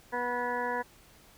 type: harmonic tone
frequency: 244.4 Hz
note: B3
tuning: 18 cents flat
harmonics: 1 / 2 / 3 / 4 / 6 / 7 / 8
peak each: -41 / -35 / -39 / -33 / -42 / -37 / -43 dBFS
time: 0.12-0.83 s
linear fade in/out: 20 ms
effects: pink hiss -58 dBFS RMS until 1.37 s